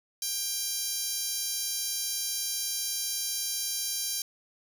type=tone with high-pass filter; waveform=10% pulse; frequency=792 Hz; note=G5; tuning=18 cents sharp; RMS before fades=-32 dBFS; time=0.22-4.22 s; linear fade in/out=2 ms; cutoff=6800 Hz; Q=2.3; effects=none